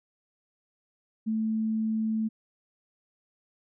sine tone, 220 Hz, A3, in tune, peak -25 dBFS, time 1.26-2.29 s, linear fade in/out 20 ms, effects none

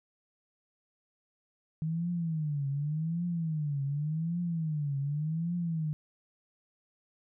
sine tone with vibrato, 155.56 Hz, D#3, in tune, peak -29 dBFS, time 1.82-5.93 s, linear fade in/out 0 ms, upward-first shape triangle, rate 0.87 Hz, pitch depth 220 cents each way, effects none

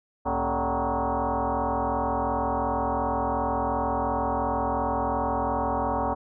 sine tone with frequency modulation, 105.9 Hz, G#2, 34 cents sharp, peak -23 dBFS, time 0.25-6.15 s, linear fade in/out 20 ms, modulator 169 Hz, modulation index 6, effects none

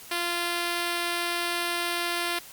5% pulse tone, 346.1 Hz, F4, 16 cents flat, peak -15 dBFS, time 0.11-2.39 s, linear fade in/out 5 ms, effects white hiss -46 dBFS RMS until 2.52 s + Opus 48 kbps

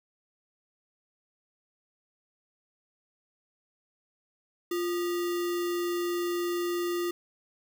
sine tone with sample-and-hold, 349.1 Hz, F4, 1 cent flat, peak -27 dBFS, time 4.71-7.11 s, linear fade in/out 5 ms, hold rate 1575 Hz, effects none

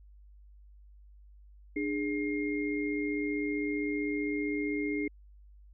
sine tone cluster, 296.9 / 412.4 / 2129 Hz, D4 / G#4 / C7, +19 / -12 / +30 cents, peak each -31 / -36 / -37 dBFS, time 1.76-5.08 s, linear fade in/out 5 ms, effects added 50 Hz sine -52 dBFS peak until 5.73 s

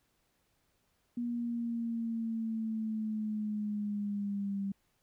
sine linear sweep, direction down, 240 to 196.4 Hz, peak -32 dBFS, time 1.17-4.72 s, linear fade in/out 5 ms, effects pink hiss -75 dBFS RMS until 5.02 s

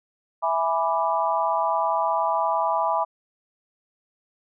sine chord, E dominant seventh, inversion none, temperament equal, 659.3 / 830.6 / 987.8 / 1174.7 Hz, E5 / G#5 / B5 / D6, 0 / 0 / 0 / 0 cents, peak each -26 / -26 / -24 / -28 dBFS, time 0.42-3.05 s, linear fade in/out 20 ms, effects none

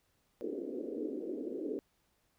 pink band-pass noise, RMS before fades -39 dBFS, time 0.41-1.79 s, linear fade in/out 0 ms, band 260 to 480 Hz, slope 48 dB/octave, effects pink hiss -75 dBFS RMS until 2.38 s

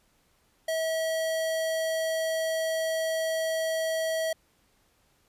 square tone, 645 Hz, E5, 38 cents flat, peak -27 dBFS, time 0.68-4.33 s, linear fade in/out 5 ms, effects pink hiss -67 dBFS RMS until 5.28 s + resampled to 32000 Hz

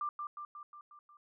sine tone with echo, 1186 Hz, D6, 17 cents sharp, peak -33 dBFS, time 0.01-0.09 s, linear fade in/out 2 ms, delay 180 ms, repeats 6, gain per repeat -4 dB, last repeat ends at 1.17 s, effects none

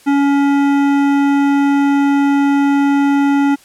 sine tone with hard clipping, 281.3 Hz, C#4, 26 cents sharp, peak -12 dBFS, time 0.06-3.56 s, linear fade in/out 20 ms, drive 14 dB, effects white hiss -46 dBFS RMS until 3.64 s + low-pass 11000 Hz 12 dB/octave

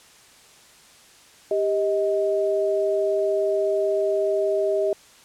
sine tone pair together, 395.8 / 629 Hz, G4 / D#5, +17 / +19 cents, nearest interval minor sixth, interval 802 cents, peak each -22 dBFS, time 1.51-4.93 s, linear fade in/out 2 ms, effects white hiss -51 dBFS RMS until 5.24 s + low-pass 9000 Hz 12 dB/octave

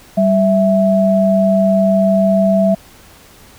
sine tone pair together, 194.43 / 659.3 Hz, G3 / E5, -14 / 0 cents, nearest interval octave + major sixth, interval 2114 cents, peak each -12 dBFS, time 0.17-2.75 s, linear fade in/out 10 ms, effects pink hiss -43 dBFS RMS until 3.58 s

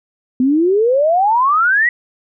sine exponential sweep, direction up, 246.9 to 1975.5 Hz, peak -10 dBFS, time 0.4-1.89 s, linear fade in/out 2 ms, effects none

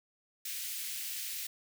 white high-pass noise, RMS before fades -39 dBFS, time 0.45-1.47 s, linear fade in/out 5 ms, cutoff 2000 Hz, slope 24 dB/octave, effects none

